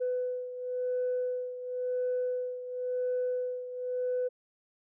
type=beating tone pair; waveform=sine; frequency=500 / 500.95 Hz; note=B4 / B4; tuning=+21 / +25 cents; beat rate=0.95 Hz; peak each=-30 / -35 dBFS; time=0-4.29 s; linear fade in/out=20 ms; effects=tanh soft clip ceiling -24 dBFS